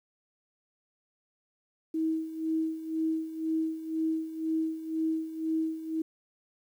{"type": "tone with tremolo", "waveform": "sine", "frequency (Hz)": 320, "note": "D#4", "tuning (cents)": 49, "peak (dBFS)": -25, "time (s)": [1.94, 6.02], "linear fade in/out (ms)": 5, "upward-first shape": "sine", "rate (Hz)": 2, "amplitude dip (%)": 75, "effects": ["10-bit"]}